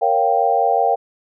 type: chord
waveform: sine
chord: G half-diminished seventh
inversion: first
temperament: equal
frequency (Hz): 466.2 / 554.4 / 698.5 / 784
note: Bb4 / Db5 / F5 / G5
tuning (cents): 0 / 0 / 0 / 0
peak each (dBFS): -21 / -22 / -18 / -17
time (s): 0.01-0.96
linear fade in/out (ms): 20
effects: none

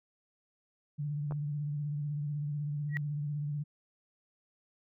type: tone with vibrato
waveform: sine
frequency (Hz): 146.83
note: D3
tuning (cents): 0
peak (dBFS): -32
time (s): 0.98-3.64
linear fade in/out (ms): 20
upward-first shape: sine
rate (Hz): 16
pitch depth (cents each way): 45
type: clicks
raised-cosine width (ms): 1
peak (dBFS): -29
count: 2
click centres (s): 1.31 / 1.322
type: tone with exponential growth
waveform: sine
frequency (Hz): 1918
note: A#6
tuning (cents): +49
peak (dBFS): -28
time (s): 2.89-2.97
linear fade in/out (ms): 0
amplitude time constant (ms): 17
effects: none

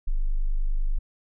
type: tone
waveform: sine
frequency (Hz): 25.03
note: G0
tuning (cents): +37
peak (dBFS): -20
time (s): 0.07-0.99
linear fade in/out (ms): 10
effects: none

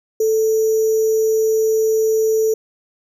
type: tone with sample-and-hold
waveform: sine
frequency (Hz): 440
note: A4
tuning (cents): 0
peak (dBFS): -13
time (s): 0.2-2.54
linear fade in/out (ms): 5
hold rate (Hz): 6300
effects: none

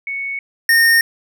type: tone pair in turn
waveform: sine / square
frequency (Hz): 2217 / 1837.4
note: C#7 / A#6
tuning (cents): 0 / -25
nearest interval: minor third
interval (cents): 325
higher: first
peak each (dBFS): -21 / -10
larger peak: second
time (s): 0.07-0.39 / 0.69-1.01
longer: neither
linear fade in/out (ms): 2
effects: none

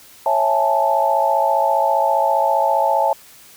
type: chord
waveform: sine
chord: A major seventh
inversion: first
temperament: just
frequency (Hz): 550 / 660 / 825 / 880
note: C#5 / E5 / G#5 / A5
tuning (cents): -14 / +2 / -12 / 0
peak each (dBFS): -21 / -20 / -21 / -17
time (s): 0.26-3.13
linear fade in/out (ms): 2
effects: white hiss -45 dBFS RMS until 3.56 s

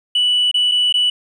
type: tone with dropouts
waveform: triangle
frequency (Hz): 2960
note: F#7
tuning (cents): 0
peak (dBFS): -10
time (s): 0.15-1.1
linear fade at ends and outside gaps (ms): 5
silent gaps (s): 0.514-0.542 / 0.715-0.718 / 0.926-0.94
effects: tanh soft clip ceiling -8 dBFS + resampled to 22050 Hz

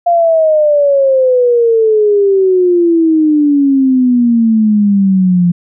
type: exponential sweep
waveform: sine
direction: down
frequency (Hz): 698.5 to 172.5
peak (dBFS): -6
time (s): 0.06-5.52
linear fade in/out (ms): 10
effects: none

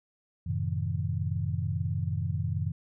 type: chord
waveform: sine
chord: F# diminished seventh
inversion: none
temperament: just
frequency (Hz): 92.5 / 111 / 133.2 / 159.84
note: F#2 / A2 / C3 / Eb3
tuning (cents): 0 / +16 / +31 / +47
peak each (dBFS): -31 / -34 / -34 / -34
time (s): 0.46-2.72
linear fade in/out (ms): 10
effects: none

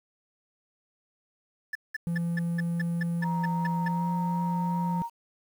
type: tone bursts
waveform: triangle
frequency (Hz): 1748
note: A6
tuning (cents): -12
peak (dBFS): -27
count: 11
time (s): 1.73-3.883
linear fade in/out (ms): 5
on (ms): 23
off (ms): 190
type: tone with pitch glide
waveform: triangle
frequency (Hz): 170 to 173.77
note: F3 to F3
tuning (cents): -46 to -8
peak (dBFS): -24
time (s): 2.07-5.02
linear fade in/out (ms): 0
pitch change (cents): +38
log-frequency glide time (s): 3.76-4.11
type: tone with vibrato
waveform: sine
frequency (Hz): 932.3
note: A#5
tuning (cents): 0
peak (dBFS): -30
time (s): 3.21-5.1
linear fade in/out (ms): 50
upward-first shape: triangle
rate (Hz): 2.7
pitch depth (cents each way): 19
effects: tanh soft clip ceiling -18 dBFS + 9-bit

